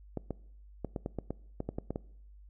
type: clicks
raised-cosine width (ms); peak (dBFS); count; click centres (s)
2; -21; 12; 0.173 / 0.307 / 0.847 / 0.962 / 1.061 / 1.187 / 1.306 / 1.604 / 1.69 / 1.785 / 1.906 / 1.959
effects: noise-tail reverb RT60 0.7 s tail -22 dB re dry + added 50 Hz sine -51 dBFS peak until 2.49 s